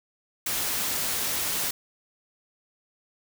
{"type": "noise", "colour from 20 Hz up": "white", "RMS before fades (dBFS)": -28, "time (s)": [0.46, 1.71], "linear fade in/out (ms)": 5, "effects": []}